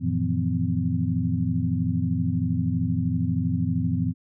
sine tone cluster, 94.1 / 117.2 / 162.7 / 175.4 / 254 Hz, F#2 / A#2 / E3 / F3 / B3, +30 / +10 / -22 / +8 / +49 cents, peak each -28 dBFS, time 0-4.14 s, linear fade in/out 50 ms, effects none

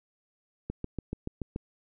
click train, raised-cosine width 3 ms, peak -20 dBFS, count 7, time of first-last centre 0.7-1.561 s, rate 6.97 Hz, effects none

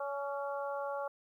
harmonic tone with a mistuned harmonic, 281.5 Hz, C#4, 27 cents sharp, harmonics 2 / 3 / 4 / 5, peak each -37 / -41 / -43 / -45 dBFS, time 0-1.08 s, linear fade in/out 5 ms, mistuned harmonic 5, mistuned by -31 cents, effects 12-bit

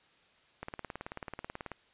click train, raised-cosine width 0.5 ms, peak -24 dBFS, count 21, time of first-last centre 0.63-1.717 s, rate 18.4 Hz, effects white hiss -65 dBFS RMS until 1.93 s + resampled to 8000 Hz

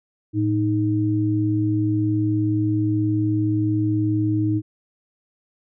sine tone pair together, 110.38 / 312.2 Hz, A2 / D#4, +6 / +6 cents, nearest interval octave + tritone, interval 1800 cents, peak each -21 / -20 dBFS, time 0.33-4.62 s, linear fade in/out 50 ms, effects none

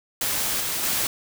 white noise with level steps, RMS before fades -25 / -27 / -24 dBFS, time 0.21-1.07 s, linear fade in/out 2 ms, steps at 0.6 / 0.83 s, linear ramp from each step 5 ms, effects none

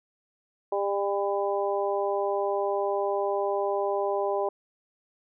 harmonic tone, 200 Hz, G3, 35 cents sharp, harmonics 2 / 3 / 4 / 5, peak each -28 / -29 / -31 / -34 dBFS, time 0.72-4.49 s, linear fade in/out 5 ms, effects none

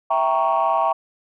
sine chord, E diminished seventh, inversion none, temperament equal, 659.3 / 784 / 932.3 / 1108.7 Hz, E5 / G5 / Bb5 / Db6, 0 / 0 / 0 / 0 cents, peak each -21 dBFS, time 0.1-0.93 s, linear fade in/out 10 ms, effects tanh soft clip ceiling -10 dBFS

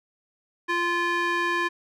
square tone with band-pass filter, 346.4 Hz, F4, 14 cents flat, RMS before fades -25 dBFS, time 0.68-1.69 s, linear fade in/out 20 ms, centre 1600 Hz, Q 1.7, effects none

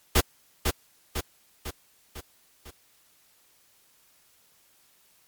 pink noise with echo, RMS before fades -19 dBFS, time 0.15-0.21 s, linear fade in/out 10 ms, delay 500 ms, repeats 5, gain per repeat -5 dB, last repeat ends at 2.71 s, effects white hiss -62 dBFS RMS until 5.27 s + MP3 96 kbps

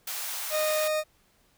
white high-pass noise, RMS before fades -34 dBFS, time 0.07-0.88 s, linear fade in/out 5 ms, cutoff 600 Hz, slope 24 dB/octave
40% pulse tone, 617 Hz, D#5, 15 cents flat, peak -24 dBFS, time 0.5-1.04 s, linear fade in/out 50 ms
effects pink hiss -65 dBFS RMS until 1.57 s

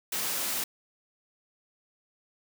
white high-pass noise, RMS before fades -31 dBFS, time 0.12-0.64 s, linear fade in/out 5 ms, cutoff 140 Hz, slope 12 dB/octave, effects none

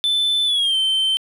sine tone with pitch glide, 3520 to 3100 Hz, A7 to G7, 0 to -20 cents, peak -13 dBFS, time 0.04-1.17 s, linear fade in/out 0 ms, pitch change -220 cents, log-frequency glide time 0.45-0.76 s, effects tanh soft clip ceiling -15 dBFS + 8-bit

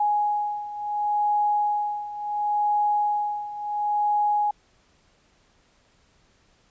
sine beating tone pair, 832 / 832.71 Hz, G#5 / G#5, +3 / +4 cents, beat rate 0.71 Hz, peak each -23 / -27 dBFS, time 0-4.51 s, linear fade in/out 5 ms, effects pink hiss -62 dBFS RMS until 6.7 s + resampled to 16000 Hz

